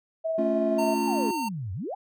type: tone with tremolo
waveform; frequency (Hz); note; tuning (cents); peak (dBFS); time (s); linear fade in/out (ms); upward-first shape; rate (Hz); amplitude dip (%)
sine; 648; E5; -30; -23; 0.24-0.95; 20; triangle; 19; 35
type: chord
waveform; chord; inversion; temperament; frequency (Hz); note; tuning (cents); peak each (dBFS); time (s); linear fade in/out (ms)
triangle; A augmented; none; equal; 220 / 277.2 / 349.2; A3 / C#4 / E#4; 0 / 0 / 0; -27; 0.38-1.31; 5
type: tone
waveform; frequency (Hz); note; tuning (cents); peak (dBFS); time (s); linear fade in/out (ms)
square; 912; A#5; -38; -29; 0.78-1.49; 10
type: exponential two-way sweep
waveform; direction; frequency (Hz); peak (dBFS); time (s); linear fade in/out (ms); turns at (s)
sine; down then up; 880 to 86.8 to 880; -30; 1.07-1.95; 10; 1.73
effects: none